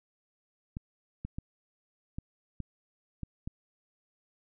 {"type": "clicks", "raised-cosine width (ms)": 5, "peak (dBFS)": -24, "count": 7, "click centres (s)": [0.769, 1.25, 1.385, 2.185, 2.603, 3.233, 3.475], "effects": []}